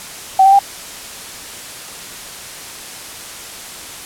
sine tone with pitch steps, 766 / 780.7 / 795.8 Hz, G5 / G5 / G5, -40 / -7 / +26 cents, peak -5 dBFS, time 0.39-0.591 s, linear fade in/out 5 ms, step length 67 ms, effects white hiss -31 dBFS RMS until 4.05 s + low-pass 11000 Hz 12 dB/octave

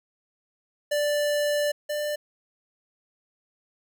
square tone pair in turn, 587.3 / 593.8 Hz, D5 / D5, 0 / +19 cents, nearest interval unison, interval 19 cents, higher second, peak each -23 / -27 dBFS, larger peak first, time 0.91-1.72 / 1.89-2.16 s, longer first, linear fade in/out 10 ms, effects none

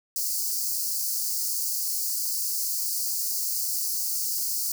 white high-pass noise, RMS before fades -28 dBFS, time 0.16-4.72 s, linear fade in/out 2 ms, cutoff 4400 Hz, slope 96 dB/octave, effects none

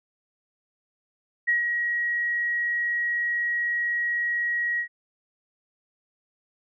sine tone with ADSR envelope, 1902 Hz, A#6, 34 cents sharp, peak -18 dBFS, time 1.47-4.88 s, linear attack 19 ms, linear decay 130 ms, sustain -5 dB, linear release 86 ms, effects none

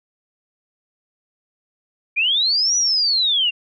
sine linear two-way sweep, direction up then down, 2330 to 5920 to 2722 Hz, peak -15 dBFS, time 2.16-3.51 s, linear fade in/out 20 ms, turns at 2.76 s, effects none

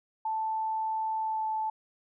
sine tone with pitch glide, 880 to 873.4 Hz, A5 to A5, 0 to -13 cents, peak -28 dBFS, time 0.25-1.7 s, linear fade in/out 5 ms, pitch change -13 cents, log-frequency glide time 1.19-1.49 s, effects none

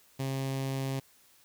sawtooth tone with notch filter, 134.5 Hz, C3, 48 cents sharp, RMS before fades -33 dBFS, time 0.19-1 s, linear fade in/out 10 ms, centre 1400 Hz, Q 1.9, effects white hiss -62 dBFS RMS until 1.44 s

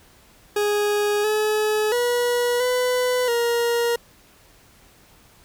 40% pulse tone with pitch steps, 414.3 / 427.2 / 484.3 / 499.5 / 471.6 Hz, G#4 / G#4 / B4 / B4 / A#4, -4 / +49 / -34 / +20 / +20 cents, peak -18 dBFS, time 0.56-3.96 s, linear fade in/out 5 ms, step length 680 ms, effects pink hiss -53 dBFS RMS until 5.44 s

